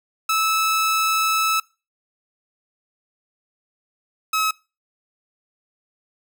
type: tone pair in turn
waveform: sawtooth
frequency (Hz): 1306 / 1285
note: E6 / E6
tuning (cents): -17 / -45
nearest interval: unison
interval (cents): 28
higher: first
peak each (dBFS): -14 / -15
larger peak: first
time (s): 0.29-1.6 / 4.33-4.51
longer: first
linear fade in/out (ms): 5
effects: noise-tail reverb RT60 0.3 s tail -23 dB re dry